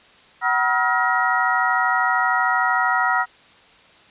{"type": "tone cluster", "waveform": "sine", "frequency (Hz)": [751, 964, 1280, 1413, 1897], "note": ["F#5", "B5", "D#6", "F6", "A#6"], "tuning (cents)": [26, -42, 49, 20, 30], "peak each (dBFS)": -23, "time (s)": [0.41, 3.26], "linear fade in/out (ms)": 50, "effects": ["white hiss -50 dBFS RMS until 4.1 s", "resampled to 8000 Hz"]}